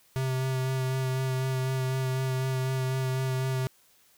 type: tone with vibrato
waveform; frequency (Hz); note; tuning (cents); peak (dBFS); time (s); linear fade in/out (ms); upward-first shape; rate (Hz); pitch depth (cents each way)
square; 130.81; C3; 0; -27; 0.16-3.67; 0; sine; 4; 16
effects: white hiss -62 dBFS RMS until 4.17 s